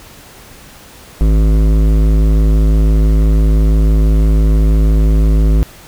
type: tone with hard clipping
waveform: sine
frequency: 53 Hz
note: G#1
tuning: 36 cents sharp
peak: -9 dBFS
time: 1.21-5.63 s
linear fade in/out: 0 ms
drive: 14 dB
effects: pink hiss -38 dBFS RMS until 5.87 s